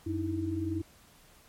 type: tone cluster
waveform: sine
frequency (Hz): 92.2 / 304.1 / 325.2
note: F#2 / D#4 / E4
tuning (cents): -6 / -40 / -23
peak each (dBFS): -34 / -38 / -32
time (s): 0.06-0.82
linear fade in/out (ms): 10
effects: pink hiss -59 dBFS RMS until 1.48 s + MP3 64 kbps